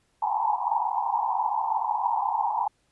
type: band-pass noise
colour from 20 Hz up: pink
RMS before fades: -26 dBFS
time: 0.22-2.68 s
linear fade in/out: 5 ms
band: 790 to 980 Hz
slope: 96 dB/octave
effects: pink hiss -69 dBFS RMS until 2.91 s + resampled to 24000 Hz